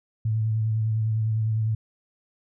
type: tone with vibrato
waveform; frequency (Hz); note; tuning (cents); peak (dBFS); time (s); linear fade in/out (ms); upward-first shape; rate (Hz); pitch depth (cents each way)
sine; 110; A2; 0; -21; 0.25-1.75; 5; sine; 9.9; 25
effects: none